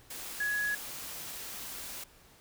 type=tone in noise; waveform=sine; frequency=1678 Hz; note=G#6; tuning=17 cents sharp; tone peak=-29 dBFS; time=0.4-0.75 s; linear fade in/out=5 ms; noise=white; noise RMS=-42 dBFS; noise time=0.1-2.04 s; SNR=+10 dB; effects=pink hiss -59 dBFS RMS until 2.4 s